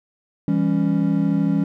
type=chord; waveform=triangle; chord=C# diminished; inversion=first; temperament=just; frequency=166.31 / 199.57 / 277.2 Hz; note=E3 / G3 / C#4; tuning=+16 / +31 / 0 cents; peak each=-19 dBFS; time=0.48-1.64 s; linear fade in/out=2 ms; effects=none